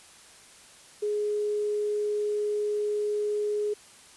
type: tone with quantisation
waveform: sine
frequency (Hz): 417.8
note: G#4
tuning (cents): +10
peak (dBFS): -25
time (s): 1.02-3.74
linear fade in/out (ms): 10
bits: 9
effects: white hiss -52 dBFS RMS until 4.16 s + resampled to 24000 Hz